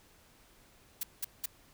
blue noise bursts, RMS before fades -34 dBFS, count 3, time 1.01-1.459 s, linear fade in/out 5 ms, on 23 ms, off 190 ms, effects pink hiss -62 dBFS RMS until 1.73 s

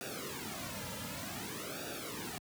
pink noise with flanger, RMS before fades -42 dBFS, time 0.01-2.38 s, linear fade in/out 0 ms, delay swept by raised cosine 0.95 to 2.75 ms, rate 0.54 Hz, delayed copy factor -1, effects high-pass 80 Hz 12 dB/octave

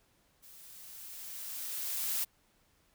blue noise with level ramp, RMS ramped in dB -55 to -32 dBFS, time 0.42-2.25 s, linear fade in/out 20 ms, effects pink hiss -70 dBFS RMS until 2.94 s

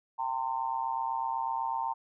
sine tone with amplitude modulation, 911 Hz, A#5, 40 cents flat, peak -25 dBFS, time 0.18-1.94 s, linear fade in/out 20 ms, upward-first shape sine, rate 128 Hz, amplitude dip 95%, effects none

